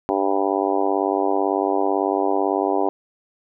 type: harmonic tone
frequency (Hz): 98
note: G2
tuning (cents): 0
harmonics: 3 / 4 / 5 / 6 / 7 / 8 / 9 / 10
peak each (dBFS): -25 / -23 / -28 / -28 / -26 / -25 / -30 / -30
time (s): 0.09-2.89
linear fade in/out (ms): 0
effects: none